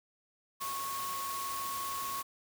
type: tone in noise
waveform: sine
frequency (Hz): 1100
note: C#6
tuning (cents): -14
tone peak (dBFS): -36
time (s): 0.6-2.23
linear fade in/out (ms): 20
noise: white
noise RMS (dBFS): -41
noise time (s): 0.6-2.23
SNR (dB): +2
effects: none